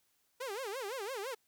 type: tone with vibrato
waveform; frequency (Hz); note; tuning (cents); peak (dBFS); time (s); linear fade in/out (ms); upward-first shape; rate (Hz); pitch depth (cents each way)
sawtooth; 460.9; A#4; -20; -34; 0.4-1.35; 10; sine; 5.9; 290
effects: white hiss -75 dBFS RMS until 1.47 s